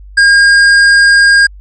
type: tone with hard clipping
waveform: sine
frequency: 1618 Hz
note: G#6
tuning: 46 cents flat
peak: -5 dBFS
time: 0.17-1.47 s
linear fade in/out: 10 ms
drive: 11 dB
effects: added 49 Hz sine -30 dBFS peak until 1.6 s + resampled to 22050 Hz